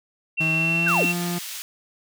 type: tone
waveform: sine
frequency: 2714 Hz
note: E7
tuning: 50 cents sharp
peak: -20 dBFS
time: 0.37-1.13 s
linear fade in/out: 20 ms
type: tone with pitch glide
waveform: 35% pulse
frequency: 160 to 174.48 Hz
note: D#3 to F3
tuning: +49 to -1 cents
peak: -23 dBFS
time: 0.4-1.39 s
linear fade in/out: 10 ms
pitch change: +150 cents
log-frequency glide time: 0.53-1.04 s
type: linear sweep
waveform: sine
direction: down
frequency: 1661.2 to 185 Hz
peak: -21 dBFS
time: 0.86-1.06 s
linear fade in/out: 10 ms
type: high-pass noise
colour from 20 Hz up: pink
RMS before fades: -34 dBFS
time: 0.88-1.62 s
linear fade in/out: 0 ms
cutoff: 2700 Hz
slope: 12 dB/octave
effects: none